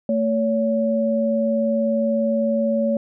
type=tone pair together; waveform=sine; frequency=224.1 / 564.7 Hz; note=A3 / C#5; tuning=+32 / +32 cents; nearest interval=octave + major third; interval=1600 cents; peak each=-20 dBFS; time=0.09-2.97 s; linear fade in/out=2 ms; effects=none